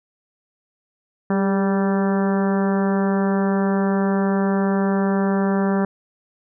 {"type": "harmonic tone with a mistuned harmonic", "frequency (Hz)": 194.9, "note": "G3", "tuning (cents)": -10, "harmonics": [1, 2, 3, 4, 5, 6, 7, 8, 9], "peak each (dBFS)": [-18, -24, -28, -30, -32, -34, -35, -36, -37], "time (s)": [1.3, 5.85], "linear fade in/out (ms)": 2, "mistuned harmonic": 2, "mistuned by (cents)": 34, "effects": []}